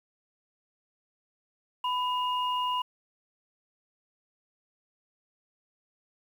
sine tone pair together, 997.1 / 2849 Hz, B5 / F7, +16 / +34 cents, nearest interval octave + tritone, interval 1818 cents, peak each -27 / -34 dBFS, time 1.84-2.82 s, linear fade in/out 5 ms, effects 9-bit

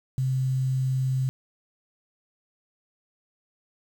sine tone, 130.9 Hz, C3, 1 cent sharp, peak -22 dBFS, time 0.18-1.29 s, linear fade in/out 0 ms, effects 8-bit

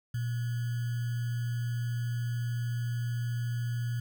sine tone with sample-and-hold, 119.3 Hz, A#2, 41 cents sharp, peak -29 dBFS, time 0.14-4 s, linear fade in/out 5 ms, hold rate 1575 Hz, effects none

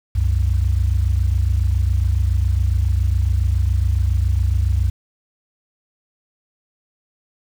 sine tone pair together, 65.7 / 92.91 Hz, C2 / F#2, +8 / +8 cents, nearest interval tritone, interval 600 cents, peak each -16 / -17 dBFS, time 0.15-4.9 s, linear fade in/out 10 ms, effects tanh soft clip ceiling -8 dBFS + 7-bit

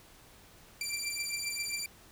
15% pulse beating tone pair, 2349 / 2356.5 Hz, D7 / D7, 0 / +5 cents, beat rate 7.5 Hz, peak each -30 dBFS, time 0.81-1.86 s, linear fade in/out 2 ms, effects pink hiss -57 dBFS RMS until 2.11 s

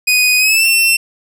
sawtooth tone with pitch glide, 2489 to 2699 Hz, D#7 to E7, 0 to +40 cents, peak -6 dBFS, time 0.07-0.97 s, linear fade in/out 10 ms, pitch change +140 cents, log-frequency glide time 0.38-0.66 s, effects none

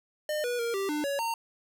square tone with pitch steps, 606 / 486 / 467.2 / 391.6 / 299 / 561 / 918 Hz, D#5 / B4 / A#4 / G4 / D4 / C#5 / A#5, -46 / -28 / +4 / -2 / +31 / +21 / -27 cents, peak -29 dBFS, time 0.29-1.34 s, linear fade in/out 2 ms, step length 150 ms, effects none

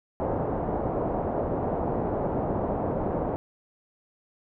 white low-pass noise, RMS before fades -28 dBFS, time 0.2-3.36 s, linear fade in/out 0 ms, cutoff 760 Hz, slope 24 dB/octave, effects none

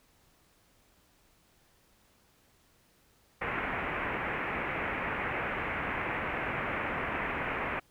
white low-pass noise, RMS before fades -34 dBFS, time 3.41-7.8 s, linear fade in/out 10 ms, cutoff 2400 Hz, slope 48 dB/octave, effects pink hiss -66 dBFS RMS until 7.9 s

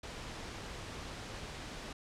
pink low-pass noise, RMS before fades -45 dBFS, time 0.03-1.93 s, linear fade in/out 5 ms, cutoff 6300 Hz, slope 12 dB/octave, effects low-pass 11000 Hz 12 dB/octave

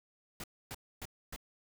pink noise bursts, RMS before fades -43 dBFS, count 4, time 0.4-1.362 s, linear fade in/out 2 ms, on 38 ms, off 270 ms, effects none

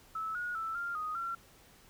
sine tone with pitch steps, 1306 / 1446 / 1322 / 1394 / 1246 / 1364 Hz, E6 / F#6 / E6 / F6 / D#6 / F6, -17 / -40 / +5 / -4 / +2 / -41 cents, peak -34 dBFS, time 0.15-1.35 s, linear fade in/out 5 ms, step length 200 ms, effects pink hiss -60 dBFS RMS until 1.89 s

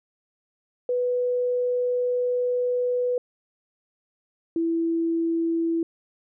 sine tone pair in turn, 493.9 / 331.5 Hz, B4 / E4, 0 / +10 cents, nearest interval perfect fifth, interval 690 cents, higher first, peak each -21 dBFS, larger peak neither, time 0.89-3.18 / 4.56-5.83 s, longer first, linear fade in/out 2 ms, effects none

